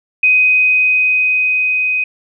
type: tone with level ramp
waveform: sine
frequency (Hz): 2508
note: D#7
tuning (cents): +13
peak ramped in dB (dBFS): -7 to -13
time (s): 0.23-2.04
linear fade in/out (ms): 5
effects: none